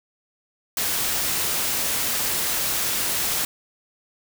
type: noise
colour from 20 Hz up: white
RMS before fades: -24 dBFS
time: 0.77-3.45 s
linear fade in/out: 2 ms
effects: none